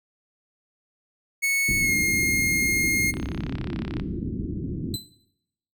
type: tone with pitch glide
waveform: 45% pulse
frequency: 2206 to 2135 Hz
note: C#7 to C7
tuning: -9 to +34 cents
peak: -20 dBFS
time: 1.42-3.12 s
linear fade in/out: 20 ms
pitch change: -57 cents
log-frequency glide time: 1.79-1.94 s
type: low-pass noise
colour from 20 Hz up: white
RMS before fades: -30 dBFS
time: 1.68-4.96 s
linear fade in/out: 5 ms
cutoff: 340 Hz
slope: 48 dB/octave
type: click train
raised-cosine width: 0.3 ms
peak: -20 dBFS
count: 30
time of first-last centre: 3.14-3.998 s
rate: 33.8 Hz
type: tone with exponential decay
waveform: sawtooth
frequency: 4029 Hz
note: B7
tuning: 34 cents sharp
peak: -23 dBFS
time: 4.94-5.12 s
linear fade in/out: 1 ms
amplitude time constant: 38 ms
effects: noise-tail reverb RT60 0.8 s tail -18 dB re dry

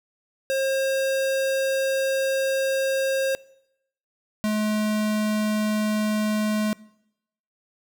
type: tone pair in turn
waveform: square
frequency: 536 / 213.2 Hz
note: C5 / G#3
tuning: +42 / +46 cents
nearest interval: octave + major third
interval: 1596 cents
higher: first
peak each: -22 dBFS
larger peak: neither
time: 0.5-3.35 / 4.44-6.73 s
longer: first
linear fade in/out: 0 ms
effects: noise-tail reverb RT60 0.8 s tail -22 dB re dry

